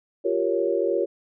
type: chord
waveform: sine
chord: G half-diminished seventh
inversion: third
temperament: equal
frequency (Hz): 349.2 / 392 / 466.2 / 554.4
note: F4 / G4 / Bb4 / Db5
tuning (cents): 0 / 0 / 0 / 0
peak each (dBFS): -26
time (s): 0.24-1.06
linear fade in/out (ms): 20
effects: none